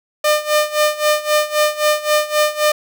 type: tone with tremolo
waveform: sawtooth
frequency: 603 Hz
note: D5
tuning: 46 cents sharp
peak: -7 dBFS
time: 0.24-2.72 s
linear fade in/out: 5 ms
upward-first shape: sine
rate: 3.8 Hz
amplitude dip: 85%
effects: none